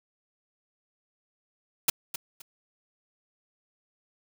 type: noise with echo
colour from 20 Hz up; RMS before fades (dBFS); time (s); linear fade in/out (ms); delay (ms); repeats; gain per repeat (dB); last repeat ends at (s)
white; -21; 1.88-1.9; 5; 260; 2; -12; 2.42
effects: none